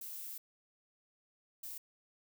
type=noise bursts at uneven times; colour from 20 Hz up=violet; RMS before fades=-45 dBFS; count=2; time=0.01-0.38 / 1.63-1.78 s; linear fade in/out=5 ms; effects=none